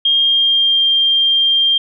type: tone with pitch glide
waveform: sine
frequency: 3223 to 3190 Hz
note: G7 to G7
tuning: +47 to +30 cents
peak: -10 dBFS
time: 0.05-1.78 s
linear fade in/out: 5 ms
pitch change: -17 cents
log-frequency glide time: 0.16-0.85 s
effects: none